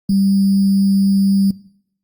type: tone with sample-and-hold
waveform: sine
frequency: 196 Hz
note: G3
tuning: in tune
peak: -11 dBFS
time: 0.09-1.51 s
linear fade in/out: 5 ms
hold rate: 4900 Hz
effects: noise-tail reverb RT60 0.7 s tail -21 dB re dry + Opus 24 kbps

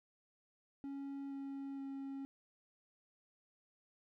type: tone with pitch steps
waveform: triangle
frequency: 277.2 / 275.1 / 273.1 Hz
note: C#4 / C#4 / C#4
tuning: 0 / -13 / -26 cents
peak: -40 dBFS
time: 0.84-2.25 s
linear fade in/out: 0 ms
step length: 470 ms
effects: none

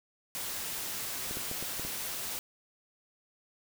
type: noise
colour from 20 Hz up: white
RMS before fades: -37 dBFS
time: 0.35-2.39 s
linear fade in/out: 0 ms
type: clicks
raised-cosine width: 2 ms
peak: -27 dBFS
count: 6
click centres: 1.311 / 1.371 / 1.514 / 1.626 / 1.796 / 1.85 s
effects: none

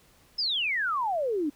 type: exponential sweep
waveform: sine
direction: down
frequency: 5274 to 277.2 Hz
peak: -25 dBFS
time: 0.38-1.5 s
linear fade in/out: 10 ms
effects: pink hiss -60 dBFS RMS until 1.55 s

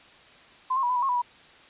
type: tone with pitch steps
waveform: sine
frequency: 1027 / 1073 / 970 / 1003 / 970 / 1082 / 985 / 970 Hz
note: C6 / C6 / B5 / B5 / B5 / C#6 / B5 / B5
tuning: -33 / +43 / -31 / +26 / -31 / -42 / -5 / -31 cents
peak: -22 dBFS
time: 0.7-1.22 s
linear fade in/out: 10 ms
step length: 65 ms
effects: white hiss -52 dBFS RMS until 1.69 s + resampled to 8000 Hz

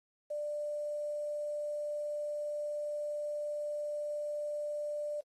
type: tone with quantisation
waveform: sine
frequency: 592 Hz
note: D5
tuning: 14 cents sharp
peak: -34 dBFS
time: 0.3-5.21 s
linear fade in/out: 10 ms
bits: 10
effects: AAC 32 kbps

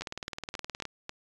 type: two click trains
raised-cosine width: 0.2 ms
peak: -19 / -19 dBFS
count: 5 / 17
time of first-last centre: 0.01-1.094 / 0.02-0.853 s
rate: 3.69 / 19.2 Hz
effects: resampled to 24000 Hz

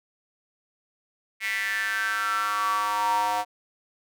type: tone with high-pass filter sweep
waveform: square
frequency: 103.83 Hz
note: G#2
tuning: in tune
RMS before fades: -26 dBFS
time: 1.4-3.45 s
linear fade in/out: 50 ms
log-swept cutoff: 2100 to 800 Hz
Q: 8.1
effects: none

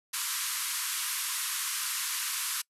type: band-pass noise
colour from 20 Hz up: white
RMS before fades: -33 dBFS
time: 0.13-2.62 s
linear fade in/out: 10 ms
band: 970 to 13000 Hz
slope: 96 dB/octave
effects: noise-tail reverb RT60 0.1 s tail -25 dB re dry

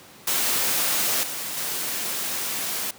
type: noise with level steps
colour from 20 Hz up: white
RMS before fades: -23 / -31 / -28 dBFS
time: 0.27-2.91 s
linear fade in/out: 5 ms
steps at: 1.23 / 1.57 s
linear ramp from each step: 2 ms
effects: pink hiss -47 dBFS RMS until 2.98 s + high-pass 150 Hz 12 dB/octave

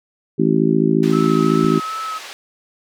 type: harmonic tone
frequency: 54.4 Hz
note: A1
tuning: 19 cents flat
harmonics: 3 / 4 / 5 / 6 / 7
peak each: -19 / -19 / -19 / -19 / -19 dBFS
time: 0.38-1.8 s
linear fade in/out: 20 ms
type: band-pass noise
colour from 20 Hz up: white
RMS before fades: -35 dBFS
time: 1.03-2.33 s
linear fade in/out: 0 ms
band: 560 to 4200 Hz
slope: 12 dB/octave
type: tone with vibrato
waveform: sine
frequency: 1294 Hz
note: E6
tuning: 32 cents flat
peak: -23 dBFS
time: 1.12-2.19 s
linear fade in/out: 20 ms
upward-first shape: sine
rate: 2.6 Hz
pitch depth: 19 cents each way
type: click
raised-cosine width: 5 ms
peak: -23 dBFS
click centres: 1.644 s
effects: none

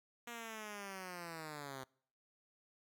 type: linear sweep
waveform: 5% pulse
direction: down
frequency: 239.3 to 129 Hz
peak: -34 dBFS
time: 0.27-1.84 s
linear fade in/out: 5 ms
effects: noise-tail reverb RT60 0.6 s tail -26 dB re dry

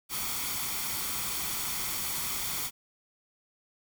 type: noise with comb filter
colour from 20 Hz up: white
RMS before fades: -33 dBFS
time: 0.09-2.71 s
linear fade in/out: 50 ms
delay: 0.89 ms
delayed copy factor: +0.5
effects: none

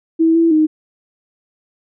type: tone with pitch steps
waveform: sine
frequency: 325.6 / 331.7 / 310.7 Hz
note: E4 / E4 / D#4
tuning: -21 / +11 / -2 cents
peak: -9 dBFS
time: 0.19-0.67 s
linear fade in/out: 20 ms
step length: 160 ms
effects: none

